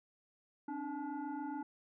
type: tone with frequency modulation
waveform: sine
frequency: 298.1 Hz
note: D4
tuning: 26 cents sharp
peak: -38 dBFS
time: 0.68-1.63 s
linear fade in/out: 5 ms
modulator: 569 Hz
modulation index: 1.2
effects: none